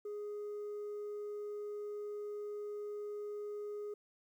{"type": "tone", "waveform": "sine", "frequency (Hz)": 415.3, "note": "G#4", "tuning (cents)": 0, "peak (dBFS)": -37, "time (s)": [0.05, 3.94], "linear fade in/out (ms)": 5, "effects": ["tanh soft clip ceiling -39 dBFS", "12-bit"]}